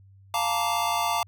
square chord, Bb major seventh, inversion second, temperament just, 699.2 / 874.1 / 932.3 / 1165.4 Hz, F5 / A5 / Bb5 / D6, +2 / -12 / 0 / -14 cents, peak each -30 dBFS, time 0.34-1.23 s, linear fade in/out 2 ms, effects added 97 Hz sine -50 dBFS peak until 1.27 s

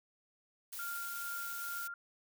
blue noise, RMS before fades -44 dBFS, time 0.72-1.88 s, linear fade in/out 10 ms
sine tone with tremolo, 1396 Hz, F6, 1 cent flat, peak -39 dBFS, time 0.79-1.94 s, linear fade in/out 2 ms, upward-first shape triangle, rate 2.3 Hz, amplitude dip 30%
effects none

